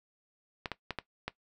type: clicks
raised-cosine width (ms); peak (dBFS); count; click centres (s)
0.3; -18; 5; 0.658 / 0.717 / 0.907 / 0.987 / 1.28
effects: noise-tail reverb RT60 0.1 s tail -17 dB re dry